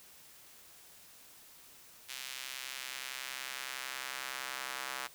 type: tone with high-pass filter sweep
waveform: square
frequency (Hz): 65.41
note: C2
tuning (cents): 0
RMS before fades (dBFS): -42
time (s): 2.08-5.08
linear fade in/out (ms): 20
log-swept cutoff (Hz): 2800 to 1200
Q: 1
effects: white hiss -57 dBFS RMS until 5.14 s